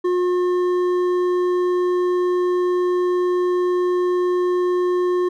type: tone with hard clipping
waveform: sine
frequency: 359.1 Hz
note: F4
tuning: 48 cents sharp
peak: -18 dBFS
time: 0.04-5.29 s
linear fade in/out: 10 ms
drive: 7 dB
effects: none